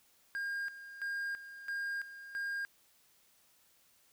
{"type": "tone with tremolo", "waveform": "triangle", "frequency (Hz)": 1613, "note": "G6", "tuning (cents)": 49, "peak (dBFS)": -33, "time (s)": [0.35, 2.65], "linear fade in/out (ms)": 0, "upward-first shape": "square", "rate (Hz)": 1.5, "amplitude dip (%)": 75, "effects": ["white hiss -68 dBFS RMS until 4.12 s"]}